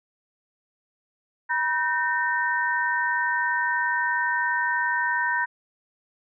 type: tone cluster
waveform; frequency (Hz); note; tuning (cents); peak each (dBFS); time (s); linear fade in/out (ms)
sine; 966 / 1543 / 1826; B5 / G6 / A#6; -39 / -28 / -36; -26; 1.49-5.46; 20
effects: none